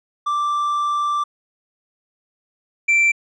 triangle tone pair in turn, 1174.7 / 2345 Hz, D6 / D7, 0 / -3 cents, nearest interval octave, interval 1197 cents, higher second, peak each -16 / -11 dBFS, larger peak second, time 0.26-1.24 / 2.88-3.12 s, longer first, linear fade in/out 10 ms, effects resampled to 22050 Hz

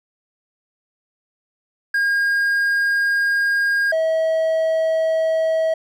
triangle tone pair in turn, 1622 / 643.7 Hz, G#6 / E5, -41 / -41 cents, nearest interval octave + major third, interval 1600 cents, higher first, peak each -14 dBFS, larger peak neither, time 1.94-3.92 / 3.92-5.74 s, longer first, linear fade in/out 5 ms, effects none

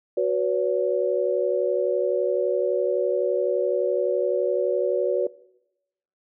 sine chord, F# suspended fourth, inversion none, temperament equal with one note detuned, 370 / 493.9 / 565.7 Hz, F#4 / B4 / C#5, 0 / 0 / +35 cents, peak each -24 dBFS, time 0.17-5.27 s, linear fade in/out 5 ms, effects noise-tail reverb RT60 0.9 s tail -21 dB re dry

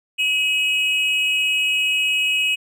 triangle tone pair together, 2547 / 2910 Hz, D#7 / F#7, +40 / -29 cents, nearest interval major second, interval 231 cents, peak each -17 / -20 dBFS, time 0.18-2.56 s, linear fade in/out 20 ms, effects none

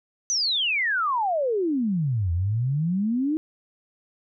sine exponential two-way sweep, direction down then up, 6200 to 82.41 to 321.5 Hz, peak -21 dBFS, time 0.3-3.37 s, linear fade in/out 0 ms, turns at 2.32 s, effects none

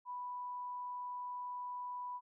sine tone, 987.8 Hz, B5, in tune, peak -40 dBFS, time 0.05-2.21 s, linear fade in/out 50 ms, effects none

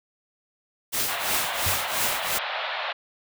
white noise with tremolo, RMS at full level -24 dBFS, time 0.92-2.39 s, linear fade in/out 20 ms, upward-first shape triangle, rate 2.9 Hz, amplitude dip 90%
pink band-pass noise, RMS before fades -30 dBFS, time 1.08-2.93 s, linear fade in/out 10 ms, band 580 to 4000 Hz, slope 48 dB/octave
sine tone with exponential decay, 91.7 Hz, F#2, 15 cents flat, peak -24 dBFS, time 1.66-1.87 s, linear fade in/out 5 ms, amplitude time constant 44 ms
effects none

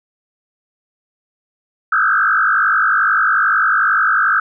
sine tone with frequency modulation, 1430 Hz, F6, 41 cents sharp, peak -11 dBFS, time 1.92-4.4 s, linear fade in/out 5 ms, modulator 51.2 Hz, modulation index 3.5, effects none

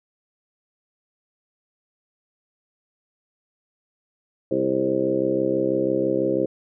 harmonic tone with a mistuned harmonic, 66.1 Hz, C2, 18 cents sharp, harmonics 2 / 3 / 4 / 5 / 6 / 7 / 8 / 9, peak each -35 / -32 / -31 / -24 / -25 / -35 / -24 / -35 dBFS, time 4.51-6.46 s, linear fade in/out 5 ms, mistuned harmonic 7, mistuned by -16 cents, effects none

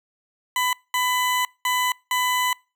20% pulse tone bursts at uneven times, 1000 Hz, B5, 21 cents sharp, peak -15 dBFS, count 4, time 0.56-0.73 / 0.94-1.45 / 1.65-1.92 / 2.11-2.53 s, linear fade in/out 2 ms, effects noise-tail reverb RT60 0.3 s tail -25 dB re dry

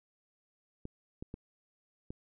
clicks, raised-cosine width 3 ms, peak -28 dBFS, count 4, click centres 0.854 / 1.225 / 1.341 / 2.105 s, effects none

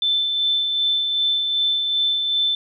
sine tone with tremolo, 3532 Hz, A7, 6 cents sharp, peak -16 dBFS, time 0.02-2.55 s, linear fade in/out 2 ms, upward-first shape sine, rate 2.6 Hz, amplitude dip 35%, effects none

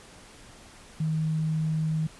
sine tone, 157.5 Hz, D#3, 21 cents sharp, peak -24 dBFS, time 1-2.07 s, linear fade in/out 5 ms, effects pink hiss -50 dBFS RMS until 2.19 s + resampled to 24000 Hz

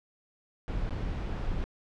brown noise with dropouts, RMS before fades -32 dBFS, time 0.68-1.64 s, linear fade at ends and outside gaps 0 ms, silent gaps 0.894-0.907 s, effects low-pass 4000 Hz 12 dB/octave

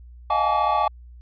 triangle tone cluster, 624 / 708 / 826 / 861 / 1147 Hz, D#5 / F5 / G#5 / A5 / D6, +5 / +23 / -10 / -38 / -41 cents, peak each -26 / -24 / -23 / -22 / -21 dBFS, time 0.3-0.88 s, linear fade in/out 5 ms, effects added 60 Hz sine -41 dBFS peak until 1.21 s + resampled to 11025 Hz

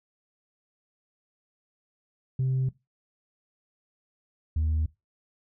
sine tone pair in turn, 130.81 / 78.21 Hz, C3 / D#2, 0 / +10 cents, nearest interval major sixth, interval 890 cents, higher first, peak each -21 / -21 dBFS, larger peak neither, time 2.39-2.69 / 4.56-4.86 s, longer neither, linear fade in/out 5 ms, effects noise-tail reverb RT60 0.2 s tail -19 dB re dry + tanh soft clip ceiling -21 dBFS

